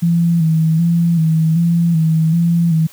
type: tone with vibrato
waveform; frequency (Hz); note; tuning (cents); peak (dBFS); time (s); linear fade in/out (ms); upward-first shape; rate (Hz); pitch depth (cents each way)
sine; 164.81; E3; 0; -10; 0.02-2.87; 10; square; 1.3; 49
effects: white hiss -43 dBFS RMS until 2.92 s + high-pass 80 Hz 12 dB/octave